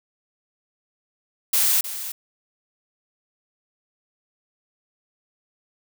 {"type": "noise with echo", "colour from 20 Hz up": "blue", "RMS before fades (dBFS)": -19, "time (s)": [1.53, 1.81], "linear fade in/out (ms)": 5, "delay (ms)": 310, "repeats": 1, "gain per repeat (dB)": -12, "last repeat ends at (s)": 2.12, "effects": []}